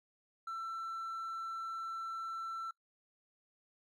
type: tone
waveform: triangle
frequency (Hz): 1339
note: E6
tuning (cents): +27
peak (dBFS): -36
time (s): 0.47-2.71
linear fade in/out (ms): 5
effects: noise-tail reverb RT60 0.1 s tail -22 dB re dry + tanh soft clip ceiling -32 dBFS